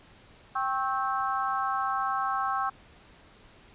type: harmonic tone with a mistuned harmonic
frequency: 261.6 Hz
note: C4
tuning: in tune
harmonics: 3 / 4 / 5 / 6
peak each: -31 / -30 / -31 / -38 dBFS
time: 0.55-2.7 s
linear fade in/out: 10 ms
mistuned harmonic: 4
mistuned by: +70 cents
effects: pink hiss -55 dBFS RMS until 3.74 s + resampled to 8000 Hz